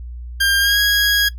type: tone with pitch glide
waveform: 20% pulse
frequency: 1600 to 1650.7 Hz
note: G6 to G#6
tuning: +35 to -11 cents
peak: -8 dBFS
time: 0.4-1.29 s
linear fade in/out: 10 ms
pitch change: +54 cents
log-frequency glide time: 0.58-0.79 s
effects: noise-tail reverb RT60 0.1 s tail -17 dB re dry + added 60 Hz sine -28 dBFS peak until 1.38 s